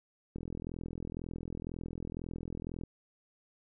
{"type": "click train", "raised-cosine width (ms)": 3, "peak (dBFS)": -27, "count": 105, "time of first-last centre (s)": [0.36, 2.836], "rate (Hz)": 42, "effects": []}